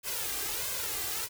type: noise with flanger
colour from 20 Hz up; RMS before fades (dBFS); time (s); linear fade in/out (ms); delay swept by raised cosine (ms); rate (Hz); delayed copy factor
white; -34; 0.03-1.29; 50; 1.9 to 2.54; 1.5; +0.75
effects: none